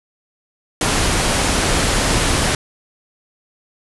pink low-pass noise, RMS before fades -17 dBFS, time 0.81-2.55 s, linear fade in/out 2 ms, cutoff 11000 Hz, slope 96 dB/octave, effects none

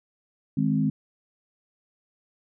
sine chord, Ab major, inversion second, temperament equal, 155.56 / 207.7 / 261.6 Hz, Eb3 / Ab3 / C4, 0 / 0 / 0 cents, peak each -25 dBFS, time 0.57-0.9 s, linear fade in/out 5 ms, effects none

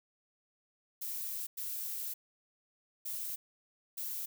violet noise bursts at uneven times, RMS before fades -39 dBFS, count 4, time 1.01-1.47 / 1.57-2.14 / 3.05-3.36 / 3.97-4.26 s, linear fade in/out 10 ms, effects none

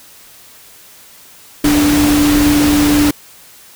sine tone in noise, 293.7 Hz, D4, in tune, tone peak -9 dBFS, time 1.64-3.11 s, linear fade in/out 5 ms, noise pink, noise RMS -17 dBFS, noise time 1.64-3.11 s, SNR +5 dB, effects white hiss -41 dBFS RMS until 3.75 s

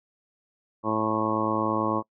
harmonic tone, 109.1 Hz, A2, 14 cents flat, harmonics 1 / 2 / 3 / 4 / 5 / 6 / 7 / 8 / 9 / 10, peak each -36 / -31 / -29 / -35 / -31 / -36 / -39 / -34 / -33 / -29 dBFS, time 0.83-2.03 s, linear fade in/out 50 ms, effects noise-tail reverb RT60 0.1 s tail -25 dB re dry

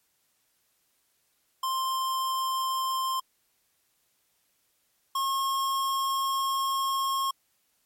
square tone pair in turn, 1051 / 1081.2 Hz, C6 / C#6, +7 / -44 cents, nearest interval unison, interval 49 cents, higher second, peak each -27 / -26 dBFS, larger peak second, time 1.63-3.2 / 5.15-7.31 s, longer second, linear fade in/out 5 ms, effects white hiss -71 dBFS RMS until 7.85 s + MP3 64 kbps

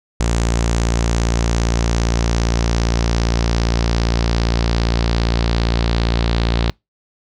sawtooth tone with low-pass filter sweep, 57.5 Hz, A#1, 23 cents flat, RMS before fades -17 dBFS, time 0.2-6.7 s, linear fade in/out 0 ms, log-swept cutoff 7200 to 4100 Hz, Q 2.9, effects noise-tail reverb RT60 0.2 s tail -26 dB re dry

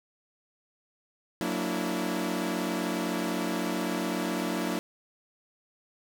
sawtooth tone cluster, 182.8 / 230.3 / 289.8 / 329.6 Hz, F#3 / A#3 / D4 / E4, -21 / -21 / -23 / 0 cents, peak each -30 dBFS, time 1.41-4.79 s, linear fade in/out 0 ms, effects none

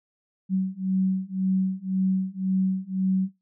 sine beating tone pair, 187.9 / 189.8 Hz, F#3 / F#3, +27 / +44 cents, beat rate 1.9 Hz, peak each -25 dBFS, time 0.49-3.29 s, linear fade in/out 50 ms, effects noise-tail reverb RT60 0.2 s tail -18 dB re dry

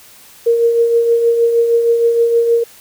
sine tone with tremolo, 466.2 Hz, A#4, in tune, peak -7 dBFS, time 0.46-2.64 s, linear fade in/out 10 ms, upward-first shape triangle, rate 6.4 Hz, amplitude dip 50%, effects white hiss -42 dBFS RMS until 2.8 s

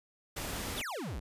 pink noise, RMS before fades -38 dBFS, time 0.36-0.82 s, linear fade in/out 10 ms
square exponential sweep, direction down, 4077 to 43.98 Hz, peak -37 dBFS, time 0.77-1.2 s, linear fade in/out 10 ms
effects resampled to 32000 Hz

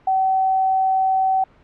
sine tone, 762 Hz, G5, 49 cents flat, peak -15 dBFS, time 0.07-1.44 s, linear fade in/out 5 ms, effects pink hiss -52 dBFS RMS until 1.63 s + low-pass 2000 Hz 12 dB/octave

